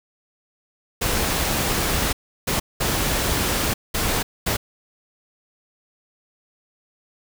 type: noise bursts at uneven times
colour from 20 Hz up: pink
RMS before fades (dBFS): -22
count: 5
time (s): 1.01-2.13 / 2.47-2.6 / 2.8-3.74 / 3.94-4.23 / 4.46-4.57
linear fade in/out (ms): 10
effects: none